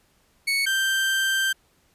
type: tone pair in turn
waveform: 30% pulse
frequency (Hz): 2217 / 1567.7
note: C#7 / G6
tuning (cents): 0 / 0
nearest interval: tritone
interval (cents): 600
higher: first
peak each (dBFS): -18 / -18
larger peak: neither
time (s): 0.47-0.66 / 0.66-1.53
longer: second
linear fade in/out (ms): 10
effects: pink hiss -63 dBFS RMS until 1.94 s + resampled to 32000 Hz